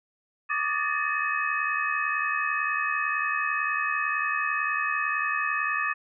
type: tone cluster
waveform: sine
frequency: 1151 / 1222 / 1730 / 1808 / 2547 Hz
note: D6 / D#6 / A6 / A6 / D#7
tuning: -35 / -32 / -30 / +47 / +40 cents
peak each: -31 dBFS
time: 0.49-5.94 s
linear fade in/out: 20 ms
effects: none